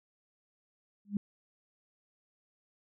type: tone with exponential growth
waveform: sine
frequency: 203.2 Hz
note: G#3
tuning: 38 cents flat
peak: -24 dBFS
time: 1.05-1.17 s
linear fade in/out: 2 ms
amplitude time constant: 24 ms
effects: none